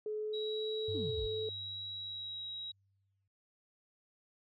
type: tone with pitch glide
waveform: sine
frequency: 426.9 to 436.9 Hz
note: G#4 to A4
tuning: +48 to -12 cents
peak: -35 dBFS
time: 0.06-1.49 s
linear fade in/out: 2 ms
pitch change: +40 cents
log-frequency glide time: 0.17-0.9 s
type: tone with vibrato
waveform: sine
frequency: 3856 Hz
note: B7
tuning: 42 cents flat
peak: -40 dBFS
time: 0.33-2.72 s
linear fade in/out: 10 ms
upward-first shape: sine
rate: 0.8 Hz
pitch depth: 8 cents each way
type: tone with exponential decay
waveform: sine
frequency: 98 Hz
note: G2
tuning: in tune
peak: -38 dBFS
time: 0.88-3.28 s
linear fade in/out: 5 ms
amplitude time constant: 520 ms
type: exponential sweep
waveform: sine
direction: down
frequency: 342.3 to 43.86 Hz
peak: -38 dBFS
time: 0.94-1.27 s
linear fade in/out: 10 ms
effects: tanh soft clip ceiling -23 dBFS